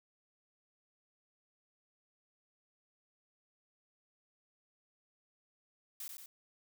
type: noise with echo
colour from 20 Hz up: blue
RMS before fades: -44 dBFS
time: 6-6.08 s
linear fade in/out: 2 ms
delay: 90 ms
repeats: 2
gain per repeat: -4 dB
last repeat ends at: 6.26 s
effects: none